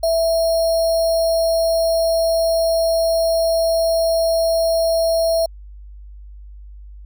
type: tone with sample-and-hold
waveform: sine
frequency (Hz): 659.3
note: E5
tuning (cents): 0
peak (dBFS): -14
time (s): 0.03-5.46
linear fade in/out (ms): 5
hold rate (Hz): 4900
effects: added 50 Hz sine -35 dBFS peak until 7.05 s